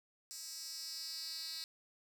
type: tone with high-pass filter sweep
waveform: 10% pulse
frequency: 322.9 Hz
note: E4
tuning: 36 cents flat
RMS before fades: -45 dBFS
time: 0.31-1.64 s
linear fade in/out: 0 ms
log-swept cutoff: 6300 to 4100 Hz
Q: 3.6
effects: none